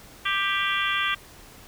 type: harmonic tone with a mistuned harmonic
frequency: 394.1 Hz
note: G4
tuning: 9 cents sharp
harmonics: 3 / 4 / 5 / 6 / 7 / 8 / 9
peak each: -28 / -29 / -30 / -31 / -31 / -32 / -33 dBFS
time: 0.25-1.15 s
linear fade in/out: 10 ms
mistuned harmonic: 9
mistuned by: -64 cents
effects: pink hiss -48 dBFS RMS until 1.67 s